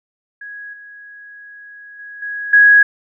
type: tone with level steps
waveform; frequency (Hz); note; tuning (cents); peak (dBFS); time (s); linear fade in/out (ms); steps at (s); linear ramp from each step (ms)
sine; 1661.2; G#6; 0; -29 / -35 / -31 / -22 / -5; 0.41-2.83; 5; 0.73 / 1.99 / 2.22 / 2.53; 5
effects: none